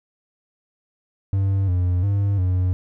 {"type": "tone with pitch steps", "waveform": "triangle", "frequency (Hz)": [97.4, 89.7, 100, 91.4], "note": ["G2", "F2", "G2", "F#2"], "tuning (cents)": [-11, 47, 35, -21], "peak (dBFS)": -15, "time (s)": [1.33, 2.73], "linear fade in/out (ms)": 0, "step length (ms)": 350, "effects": []}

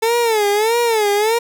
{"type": "tone with vibrato", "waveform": "30% pulse", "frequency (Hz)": 440, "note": "A4", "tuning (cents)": 0, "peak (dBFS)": -11, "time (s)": [0.02, 1.39], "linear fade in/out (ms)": 10, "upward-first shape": "sine", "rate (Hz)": 1.6, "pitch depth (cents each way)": 140, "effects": []}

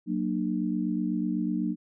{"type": "chord", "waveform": "sine", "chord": "Gb augmented", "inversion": "none", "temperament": "equal with one note detuned", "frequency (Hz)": [185, 233.1, 301.1], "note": ["Gb3", "Bb3", "D4"], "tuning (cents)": [0, 0, 43], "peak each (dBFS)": -30, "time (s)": [0.06, 1.76], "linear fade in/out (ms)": 50, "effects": []}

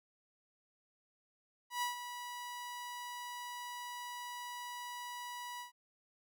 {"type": "tone with ADSR envelope", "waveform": "sawtooth", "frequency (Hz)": 975, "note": "B5", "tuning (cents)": -23, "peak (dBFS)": -29, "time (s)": [1.7, 5.72], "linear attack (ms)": 120, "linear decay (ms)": 130, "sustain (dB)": -10, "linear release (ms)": 120, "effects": []}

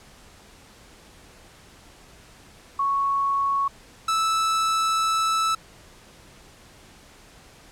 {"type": "tone pair in turn", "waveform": ["sine", "45% pulse"], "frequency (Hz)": [1108.7, 1313.2], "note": ["C#6", "E6"], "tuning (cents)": [0, -7], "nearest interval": "minor third", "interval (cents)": 293, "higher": "second", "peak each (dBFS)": -20, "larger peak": "neither", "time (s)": [[2.79, 3.68], [4.08, 5.55]], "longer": "second", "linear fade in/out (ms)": 5, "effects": ["pink hiss -50 dBFS RMS until 7.71 s", "low-pass 10000 Hz 12 dB/octave"]}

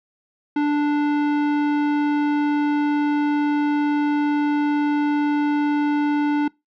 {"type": "tone with tanh clipping", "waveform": "sine", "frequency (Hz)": 293.7, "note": "D4", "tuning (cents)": 0, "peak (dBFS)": -19, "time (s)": [0.56, 6.48], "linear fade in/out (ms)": 5, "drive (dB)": 16, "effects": ["noise-tail reverb RT60 0.2 s tail -23 dB re dry"]}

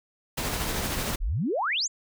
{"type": "noise with tremolo", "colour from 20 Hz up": "pink", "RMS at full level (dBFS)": -28, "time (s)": [0.37, 1.16], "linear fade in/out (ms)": 10, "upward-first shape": "sine", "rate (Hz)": 13, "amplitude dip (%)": 30}
{"type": "exponential sweep", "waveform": "sine", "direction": "up", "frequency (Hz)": [30.7, 7600], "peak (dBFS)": -24, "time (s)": [1.2, 1.88], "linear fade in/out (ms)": 20}
{"effects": []}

